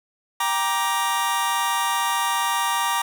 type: chord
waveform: sawtooth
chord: G minor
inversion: none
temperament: just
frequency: 784 / 940.8 / 1176 Hz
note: G5 / Bb5 / D6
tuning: 0 / +16 / +2 cents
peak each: -25 / -19 / -21 dBFS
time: 0.4-3.02 s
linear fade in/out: 5 ms
effects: none